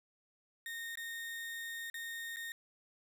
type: tone with dropouts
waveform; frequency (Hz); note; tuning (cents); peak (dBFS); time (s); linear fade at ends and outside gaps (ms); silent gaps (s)
35% pulse; 1844; A#6; -19; -39; 0.66-2.52; 1; 0.955-0.973 / 1.9-1.942 / 2.361-2.368
effects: none